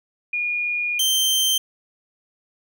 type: tone pair in turn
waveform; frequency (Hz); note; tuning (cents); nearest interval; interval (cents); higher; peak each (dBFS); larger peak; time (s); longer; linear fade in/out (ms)
sine / sawtooth; 2436 / 3128; D#7 / G7; -37 / -4; major third; 433; second; -21 / -14; second; 0.33-0.99 / 0.99-1.58; first; 5
effects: none